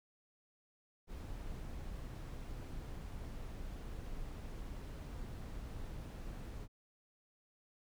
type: noise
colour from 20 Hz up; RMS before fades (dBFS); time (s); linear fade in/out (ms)
brown; -45; 1.07-6.68; 50
effects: none